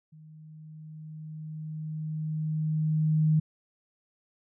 sine tone with level ramp, 155.56 Hz, D#3, in tune, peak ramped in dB -48 to -19 dBFS, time 0.12-3.4 s, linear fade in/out 10 ms, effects none

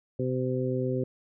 harmonic tone, 128.1 Hz, C3, 36 cents flat, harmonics 1 / 2 / 3 / 4, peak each -30 / -32 / -31 / -33 dBFS, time 0.19-1.04 s, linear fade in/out 5 ms, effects none

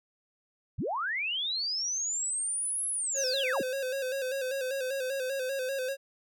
sine linear two-way sweep, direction up then down, 57 to 11000 to 99.6 Hz, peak -29 dBFS, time 0.78-3.62 s, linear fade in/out 10 ms, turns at 2.87 s
square tone with vibrato, 529 Hz, C5, 19 cents sharp, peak -31 dBFS, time 3.14-5.97 s, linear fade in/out 50 ms, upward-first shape square, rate 5.1 Hz, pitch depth 58 cents each way
effects none

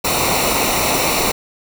pink noise with comb filter, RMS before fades -17 dBFS, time 0.04-1.32 s, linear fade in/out 10 ms, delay 0.61 ms, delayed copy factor -0.7, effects none

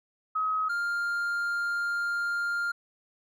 sine / triangle tone pair in turn, 1271 / 1400.9 Hz, D#6 / F6, +36 / +5 cents, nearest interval major second, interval 169 cents, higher second, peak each -25 dBFS, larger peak neither, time 0.35-0.69 / 0.69-2.72 s, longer second, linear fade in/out 10 ms, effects none

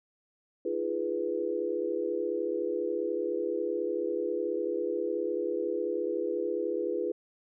sine chord, F half-diminished seventh, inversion third, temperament equal with one note detuned, 311.1 / 345.2 / 415.3 / 493.9 Hz, Eb4 / F4 / Ab4 / Cb5, 0 / -20 / 0 / 0 cents, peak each -39 / -33 / -33 / -33 dBFS, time 0.65-7.12 s, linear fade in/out 5 ms, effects none

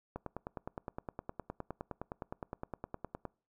click train, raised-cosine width 1 ms, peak -25 dBFS, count 31, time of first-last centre 0.16-3.253 s, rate 9.7 Hz, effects noise-tail reverb RT60 0.4 s tail -25 dB re dry

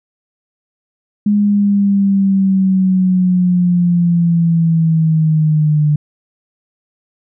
sine linear sweep, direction down, 207.4 to 148.6 Hz, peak -9 dBFS, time 1.26-5.96 s, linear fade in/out 5 ms, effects none

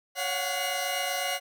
sawtooth tone cluster, 558 / 717 / 745 / 2047 / 2865 Hz, C#5 / F5 / F#5 / C7 / F7, +11 / +45 / +12 / -38 / +44 cents, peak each -31 dBFS, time 0.15-1.4 s, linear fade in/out 50 ms, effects none

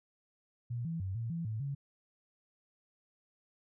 sine tone with pitch steps, 119.4 / 165.2 / 95 / 115.1 / 167.5 / 109.4 / 139.7 Hz, A#2 / E3 / F#2 / A#2 / E3 / A2 / C#3, +42 / +4 / +46 / -22 / +28 / -9 / +14 cents, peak -34 dBFS, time 0.7-1.75 s, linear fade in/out 10 ms, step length 150 ms, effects none

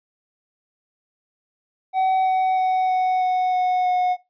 triangle tone with pitch steps, 756 / 751.2 / 746.5 / 741.7 / 737 / 732.4 / 727.7 Hz, F#5 / F#5 / F#5 / F#5 / F#5 / F#5 / F#5, +37 / +26 / +15 / +4 / -7 / -18 / -29 cents, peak -15 dBFS, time 1.93-4.17 s, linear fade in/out 50 ms, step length 320 ms, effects noise-tail reverb RT60 0.2 s tail -18 dB re dry + resampled to 11025 Hz

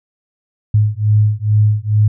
sine beating tone pair, 104.9 / 107.2 Hz, G#2 / A2, +18 / -45 cents, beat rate 2.3 Hz, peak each -13 dBFS, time 0.74-2.08 s, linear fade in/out 5 ms, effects none

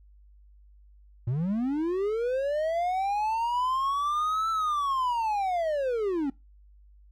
triangle linear two-way sweep, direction up then down, 111.4 to 1333 to 261.8 Hz, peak -23 dBFS, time 1.27-6.3 s, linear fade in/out 5 ms, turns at 4.5 s, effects noise-tail reverb RT60 0.2 s tail -20 dB re dry + added 50 Hz sine -52 dBFS peak until 7.11 s

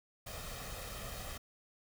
pink noise with comb filter, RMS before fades -44 dBFS, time 0.26-1.38 s, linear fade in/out 10 ms, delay 1.6 ms, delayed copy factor +0.6, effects none

